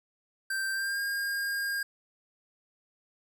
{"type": "tone with pitch glide", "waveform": "square", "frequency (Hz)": [1568, 1614.9], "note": ["G6", "G#6"], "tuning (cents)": [0, -49], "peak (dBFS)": -30, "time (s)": [0.5, 1.83], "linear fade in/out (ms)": 5, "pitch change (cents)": 51, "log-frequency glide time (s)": [0.72, 1], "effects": []}